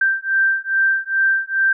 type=beating tone pair; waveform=sine; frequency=1568 / 1570.4 Hz; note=G6 / G6; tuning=0 / +3 cents; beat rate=2.4 Hz; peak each=-18 dBFS; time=0.01-1.73 s; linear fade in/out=5 ms; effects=none